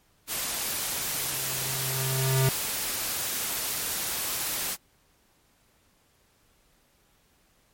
white noise, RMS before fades -30 dBFS, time 0.27-4.77 s, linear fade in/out 50 ms
square tone with exponential growth, 132.4 Hz, C3, 21 cents sharp, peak -20 dBFS, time 0.69-2.49 s, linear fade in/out 2 ms, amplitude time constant 390 ms
effects pink hiss -65 dBFS RMS until 7.73 s + MP3 64 kbps

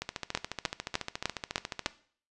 two click trains, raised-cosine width 0.2 ms, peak -16 / -10 dBFS, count 27 / 6, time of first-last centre 0.02-1.864 / 0.35-1.861 s, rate 14.1 / 3.31 Hz, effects noise-tail reverb RT60 0.5 s tail -17 dB re dry + resampled to 24000 Hz

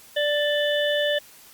harmonic tone with a mistuned harmonic, 587.3 Hz, D5, in tune, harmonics 1 / 3 / 5 / 6, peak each -22 / -27 / -29 / -30 dBFS, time 0.16-1.19 s, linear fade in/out 10 ms, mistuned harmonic 5, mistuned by +29 cents, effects white hiss -49 dBFS RMS until 1.53 s + Opus 48 kbps

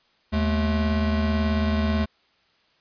square tone pair together, 77.78 / 215 Hz, D#2 / A3, 0 / -40 cents, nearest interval octave + tritone, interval 1760 cents, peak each -24 dBFS, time 0.32-2.06 s, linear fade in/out 20 ms, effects white hiss -63 dBFS RMS until 2.8 s + resampled to 11025 Hz

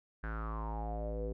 square tone with low-pass filter sweep, 55 Hz, A1, in tune, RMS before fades -38 dBFS, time 0.23-1.33 s, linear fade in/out 10 ms, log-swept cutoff 1600 to 440 Hz, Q 8.1, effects none

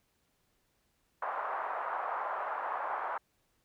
pink band-pass noise, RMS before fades -36 dBFS, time 1.22-3.18 s, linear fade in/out 5 ms, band 730 to 1300 Hz, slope 24 dB/octave, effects pink hiss -75 dBFS RMS until 3.64 s

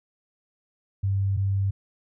sine tone pair in turn, 98 / 98 Hz, G2 / G2, 0 / 0 cents, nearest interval unison, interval 0 cents, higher neither, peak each -21 dBFS, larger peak neither, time 1.03-1.37 / 1.37-1.71 s, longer neither, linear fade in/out 10 ms, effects none

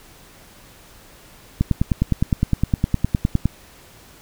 click train, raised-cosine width 5 ms, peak -4 dBFS, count 19, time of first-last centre 1.61-3.456 s, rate 9.75 Hz, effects pink hiss -47 dBFS RMS until 4.21 s

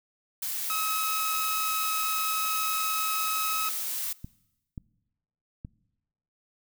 blue noise, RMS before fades -32 dBFS, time 0.42-4.13 s, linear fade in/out 5 ms
sawtooth tone, 1280 Hz, D#6, 49 cents sharp, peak -25 dBFS, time 0.7-3.69 s, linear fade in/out 0 ms
clicks, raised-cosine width 5 ms, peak -25 dBFS, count 3, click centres 4.245 / 4.778 / 5.649 s
effects noise-tail reverb RT60 1.0 s tail -22 dB re dry

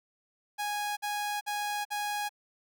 sawtooth tone bursts, 828 Hz, G#5, 5 cents flat, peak -27 dBFS, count 4, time 0.58-2.293 s, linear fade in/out 20 ms, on 390 ms, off 51 ms, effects none

